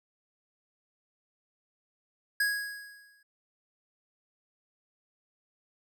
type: tone with exponential decay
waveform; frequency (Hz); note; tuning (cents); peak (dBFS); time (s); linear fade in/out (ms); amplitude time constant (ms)
square; 1657; G#6; -4; -24; 2.4-3.23; 5; 180
effects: none